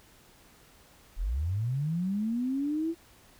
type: linear sweep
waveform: sine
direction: up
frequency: 33 to 337.7 Hz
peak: -27 dBFS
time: 1.16-2.95 s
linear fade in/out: 50 ms
effects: pink hiss -58 dBFS RMS until 3.39 s